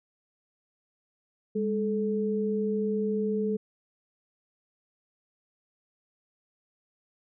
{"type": "tone pair together", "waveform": "sine", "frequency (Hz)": [204, 433], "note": ["G#3", "A4"], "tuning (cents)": [-31, -28], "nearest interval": "octave + minor second", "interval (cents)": 1303, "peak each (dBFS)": [-28, -28], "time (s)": [1.55, 3.57], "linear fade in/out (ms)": 10, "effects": []}